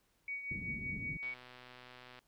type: tone with tremolo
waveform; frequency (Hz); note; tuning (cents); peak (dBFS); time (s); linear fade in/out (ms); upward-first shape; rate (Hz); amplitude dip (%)
sine; 2250; C#7; +25; -36; 0.28-1.34; 2; triangle; 5.3; 65
type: low-pass noise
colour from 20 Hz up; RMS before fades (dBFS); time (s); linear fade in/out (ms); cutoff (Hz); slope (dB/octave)
white; -45; 0.51-1.17; 2; 250; 24
type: click train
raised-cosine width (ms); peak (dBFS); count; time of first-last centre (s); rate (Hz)
0.3; -37; 121; 1.23-2.19; 125
effects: pink hiss -75 dBFS RMS until 2.27 s